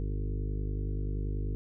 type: harmonic tone with a mistuned harmonic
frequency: 50.4 Hz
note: G1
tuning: 49 cents sharp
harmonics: 1 / 2 / 3 / 5 / 6 / 7 / 8 / 9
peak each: -31 / -37 / -41 / -45 / -47 / -48 / -49 / -50 dBFS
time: 0-1.55 s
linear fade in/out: 0 ms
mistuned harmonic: 3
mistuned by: +19 cents
effects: none